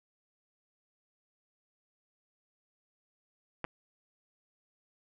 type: clicks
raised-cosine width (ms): 0.5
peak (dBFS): -19 / -25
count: 2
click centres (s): 3.643 / 3.649
effects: none